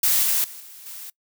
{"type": "noise with level steps", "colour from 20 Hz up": "blue", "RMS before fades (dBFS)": [-19, -21, -39, -43, -37], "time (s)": [0.03, 1.1], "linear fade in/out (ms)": 5, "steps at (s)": [0.23, 0.44, 0.6, 0.86], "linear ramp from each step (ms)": 2, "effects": ["noise-tail reverb RT60 0.1 s tail -23 dB re dry"]}